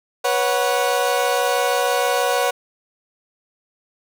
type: chord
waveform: 30% pulse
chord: B suspended second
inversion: none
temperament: equal with one note detuned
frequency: 488.2 / 554.4 / 740 Hz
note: B4 / C#5 / F#5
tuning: -20 / 0 / 0 cents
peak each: -19 dBFS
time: 0.24-2.51 s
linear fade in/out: 10 ms
effects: none